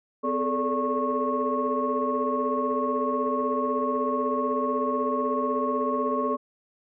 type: tone cluster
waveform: sine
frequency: 254.3 / 423.9 / 440 / 579 / 1095 Hz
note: C4 / G#4 / A4 / D5 / C#6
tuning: -49 / +35 / 0 / -25 / -22 cents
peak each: -29 / -31 / -31 / -30 / -27 dBFS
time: 0.23-6.37 s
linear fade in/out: 20 ms
effects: tanh soft clip ceiling -13 dBFS